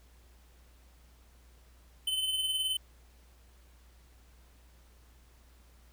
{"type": "tone with tremolo", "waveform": "square", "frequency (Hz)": 3051, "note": "G7", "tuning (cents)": -48, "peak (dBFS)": -28, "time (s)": [2.07, 2.77], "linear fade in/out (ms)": 5, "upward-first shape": "sine", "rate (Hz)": 19, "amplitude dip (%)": 45, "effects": ["added 60 Hz sine -57 dBFS peak until 5.92 s", "pink hiss -65 dBFS RMS until 5.92 s"]}